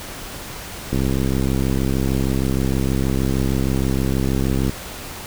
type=click train; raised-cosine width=3 ms; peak=-8 dBFS; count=251; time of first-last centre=0.93-4.695 s; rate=66.4 Hz; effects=pink hiss -33 dBFS RMS until 5.26 s